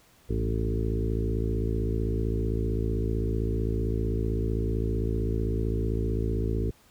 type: harmonic tone with a mistuned harmonic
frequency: 55.6 Hz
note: A1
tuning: 19 cents sharp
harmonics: 1 / 2 / 3 / 4 / 5 / 6 / 7 / 8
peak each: -28 / -30 / -38 / -36 / -38 / -37 / -35 / -37 dBFS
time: 0.29-6.71 s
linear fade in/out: 10 ms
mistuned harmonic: 2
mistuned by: -56 cents
effects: pink hiss -59 dBFS RMS until 6.9 s